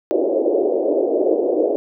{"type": "band-pass noise", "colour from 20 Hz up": "pink", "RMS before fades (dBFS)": -18, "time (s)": [0.11, 1.76], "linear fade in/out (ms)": 0, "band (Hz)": [320, 610], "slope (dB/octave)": 48, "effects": []}